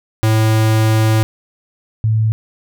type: tone pair in turn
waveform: square / sine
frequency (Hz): 110 / 110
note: A2 / A2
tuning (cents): 0 / 0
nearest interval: unison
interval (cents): 0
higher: neither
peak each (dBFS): -11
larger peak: neither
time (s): 0.23-1.23 / 2.04-2.32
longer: first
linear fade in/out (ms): 0
effects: none